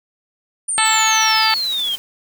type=exponential sweep; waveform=sine; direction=down; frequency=9280 to 3113 Hz; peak=-18 dBFS; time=0.68-1.96 s; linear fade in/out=10 ms
type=harmonic tone; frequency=440 Hz; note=A4; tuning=in tune; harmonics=2 / 3 / 4 / 5 / 6 / 7 / 8 / 9 / 10; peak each=-19 / -21 / -22 / -23 / -24 / -24 / -25 / -26 / -26 dBFS; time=0.78-1.54 s; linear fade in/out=0 ms
type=noise with tremolo; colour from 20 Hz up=white; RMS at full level=-33 dBFS; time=0.85-1.98 s; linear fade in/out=0 ms; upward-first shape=triangle; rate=14 Hz; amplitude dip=40%
effects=none